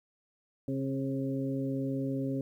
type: harmonic tone with a mistuned harmonic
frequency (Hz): 134.9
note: C#3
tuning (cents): -47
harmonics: 1 / 2 / 3 / 4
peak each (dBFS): -35 / -32 / -40 / -40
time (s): 0.68-2.41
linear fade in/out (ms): 2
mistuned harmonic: 3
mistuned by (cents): +24
effects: 11-bit